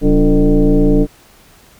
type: tone with frequency modulation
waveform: sine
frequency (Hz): 130.8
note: C3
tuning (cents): 0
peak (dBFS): -7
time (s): 0.01-1.07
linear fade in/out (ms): 50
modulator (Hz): 159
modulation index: 2
effects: pink hiss -46 dBFS RMS until 1.79 s